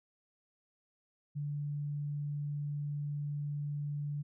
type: tone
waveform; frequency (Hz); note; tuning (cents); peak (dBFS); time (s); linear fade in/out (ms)
sine; 145.8; D3; -12; -34; 1.35-4.23; 20
effects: none